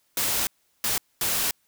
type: noise bursts at uneven times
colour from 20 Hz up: white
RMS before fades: -25 dBFS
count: 3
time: 0.17-0.47 / 0.84-0.98 / 1.21-1.51 s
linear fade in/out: 2 ms
effects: white hiss -68 dBFS RMS until 1.67 s